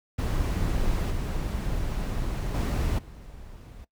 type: noise with level steps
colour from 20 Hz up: brown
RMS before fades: -26 / -29 / -25 / -44 dBFS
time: 0.18-3.85 s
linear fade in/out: 10 ms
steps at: 1.1 / 2.54 / 2.98 s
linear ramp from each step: 10 ms
effects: noise-tail reverb RT60 0.1 s tail -19 dB re dry